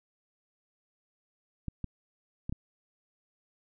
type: clicks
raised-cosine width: 5 ms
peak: -22 dBFS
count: 4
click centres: 1.683 / 1.843 / 2.495 / 2.525 s
effects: none